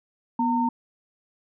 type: tone pair together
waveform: sine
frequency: 243.9 / 913 Hz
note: B3 / A#5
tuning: -21 / -36 cents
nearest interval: octave + major seventh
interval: 2285 cents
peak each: -23 dBFS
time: 0.39-0.69 s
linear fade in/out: 5 ms
effects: none